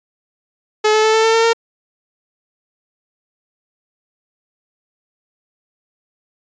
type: tone with pitch steps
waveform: sawtooth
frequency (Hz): 428.2 / 433.2 / 438.2 / 443.3 / 448.5 / 453.7 / 458.9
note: A4 / A4 / A4 / A4 / A4 / A#4 / A#4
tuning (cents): -47 / -27 / -7 / +13 / +33 / -47 / -27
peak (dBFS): -7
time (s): 0.84-1.533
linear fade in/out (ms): 10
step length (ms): 99
effects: resampled to 16000 Hz